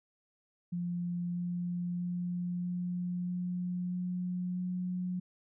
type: tone with pitch steps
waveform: sine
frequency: 174.9 / 175.91 / 176.93 / 177.96 / 178.99 / 180.02 / 181.07 Hz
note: F3 / F3 / F3 / F3 / F3 / F#3 / F#3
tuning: +3 / +13 / +23 / +33 / +43 / -47 / -37 cents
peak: -32 dBFS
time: 0.72-5.2 s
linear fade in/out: 10 ms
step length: 640 ms
effects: none